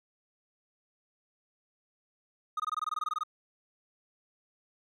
triangle tone bursts, 1244.5 Hz, D#6, in tune, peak -27 dBFS, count 14, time 2.57-3.235 s, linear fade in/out 5 ms, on 28 ms, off 21 ms, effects none

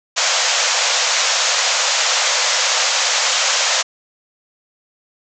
white band-pass noise, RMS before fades -17 dBFS, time 0.16-3.83 s, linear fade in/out 20 ms, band 490 to 7300 Hz, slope 96 dB/octave, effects none

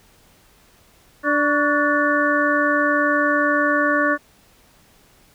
harmonic tone with a mistuned harmonic, 293.3 Hz, D4, 2 cents flat, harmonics 1 / 2 / 4 / 5 / 6, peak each -22 / -22 / -22 / -22 / -22 dBFS, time 1.23-4.18 s, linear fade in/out 50 ms, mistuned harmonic 4, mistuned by -63 cents, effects pink hiss -54 dBFS RMS until 5.34 s

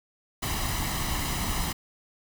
pink noise with comb filter, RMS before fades -29 dBFS, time 0.42-1.73 s, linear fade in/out 10 ms, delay 1 ms, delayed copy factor +0.6, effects none

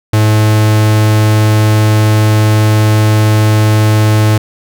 45% pulse tone, 107.4 Hz, A2, 41 cents flat, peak -6 dBFS, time 0.13-4.38 s, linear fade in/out 5 ms, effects none

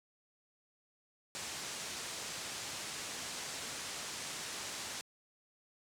white low-pass noise, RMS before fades -43 dBFS, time 1.35-5.01 s, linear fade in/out 0 ms, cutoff 8300 Hz, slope 24 dB/octave, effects high-pass 80 Hz 12 dB/octave

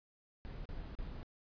brown noise with dropouts, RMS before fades -44 dBFS, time 0.45-1.23 s, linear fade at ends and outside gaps 0 ms, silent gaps 0.655-0.69 / 0.952-0.988 s, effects resampled to 11025 Hz

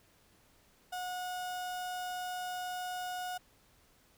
35% pulse tone, 727 Hz, F#5, 31 cents flat, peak -35 dBFS, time 0.92-3.38 s, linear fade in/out 10 ms, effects pink hiss -66 dBFS RMS until 4.17 s

